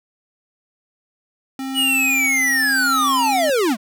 square tone with tremolo, 266.6 Hz, C4, 33 cents sharp, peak -24 dBFS, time 1.59-3.5 s, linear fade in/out 2 ms, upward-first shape sine, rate 0.83 Hz, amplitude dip 35%
square linear sweep, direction down, 2960 to 196 Hz, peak -16 dBFS, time 1.74-3.77 s, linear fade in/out 50 ms
effects none

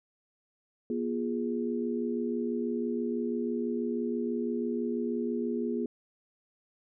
sine chord, F diminished, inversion second, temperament equal with one note detuned, 240.6 / 349.2 / 415.3 Hz, Cb4 / F4 / Ab4, -45 / 0 / 0 cents, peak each -31 / -35 / -34 dBFS, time 0.9-5.86 s, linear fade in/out 2 ms, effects none

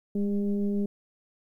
sine tone with frequency modulation, 203.5 Hz, G#3, 35 cents flat, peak -24 dBFS, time 0.15-0.86 s, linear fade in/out 5 ms, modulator 200 Hz, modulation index 0.77, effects 11-bit

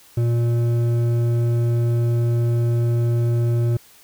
triangle tone with hard clipping, 118.1 Hz, A#2, 23 cents sharp, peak -18 dBFS, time 0.17-3.77 s, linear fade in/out 5 ms, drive 12 dB, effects white hiss -50 dBFS RMS until 4.03 s

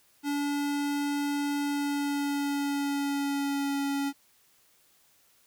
square tone with pitch glide, 287.2 to 279.7 Hz, D4 to C#4, -39 to +16 cents, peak -28 dBFS, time 0.23-4.13 s, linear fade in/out 50 ms, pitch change -45 cents, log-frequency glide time 1.59-3.82 s, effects white hiss -64 dBFS RMS until 5.46 s

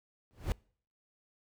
brown noise with exponential growth, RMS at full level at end -29 dBFS, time 0.31-0.52 s, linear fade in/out 0 ms, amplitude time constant 44 ms, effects noise-tail reverb RT60 0.5 s tail -25 dB re dry

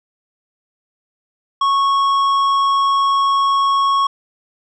sine tone with tanh clipping, 1103 Hz, C#6, 9 cents flat, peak -14 dBFS, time 1.61-4.07 s, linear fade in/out 5 ms, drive 9 dB, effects none

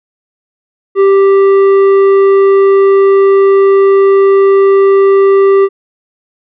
sine tone with tanh clipping, 392 Hz, G4, in tune, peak -5 dBFS, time 0.95-5.69 s, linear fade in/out 50 ms, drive 9 dB, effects none

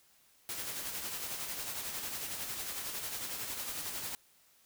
white noise with tremolo, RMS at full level -38 dBFS, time 0.49-4.15 s, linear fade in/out 0 ms, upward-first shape sine, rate 11 Hz, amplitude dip 40%, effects white hiss -66 dBFS RMS until 4.65 s

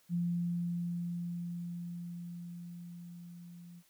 sine tone with level ramp, 173.2 Hz, F3, 14 cents flat, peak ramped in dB -29 to -49 dBFS, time 0.09-3.83 s, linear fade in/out 50 ms, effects white hiss -68 dBFS RMS until 3.89 s

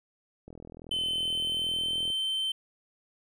click train, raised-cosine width 2 ms, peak -32 dBFS, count 68, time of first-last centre 0.48-2.102 s, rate 41.3 Hz
triangle tone with pitch glide, 3060 to 3097 Hz, G7 to G7, -42 to -22 cents, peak -26 dBFS, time 0.91-2.52 s, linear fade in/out 5 ms, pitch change +20 cents, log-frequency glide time 1.04-1.99 s
effects none

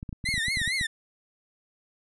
clicks, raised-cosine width 5 ms, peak -23 dBFS, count 12, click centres 0.029 / 0.092 / 0.128 / 0.242 / 0.289 / 0.341 / 0.379 / 0.483 / 0.572 / 0.616 / 0.677 / 0.812 s
30% pulse tone with vibrato, 1975.5 Hz, B6, in tune, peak -23 dBFS, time 0.25-0.87 s, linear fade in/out 10 ms, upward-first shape triangle, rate 4.5 Hz, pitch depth 190 cents each way
effects resampled to 24000 Hz

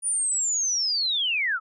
sine linear sweep, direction down, 9610 to 1236 Hz, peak -22 dBFS, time 0.02-1.6 s, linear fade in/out 50 ms, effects none

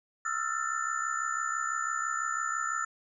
sine tone cluster, 1280 / 1346 / 1412 / 1775 / 7010 Hz, D#6 / E6 / F6 / A6 / A8, +49 / +36 / +19 / +15 / -7 cents, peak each -37 / -32 / -40 / -36 / -40 dBFS, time 0.25-2.85 s, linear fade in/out 5 ms, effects none

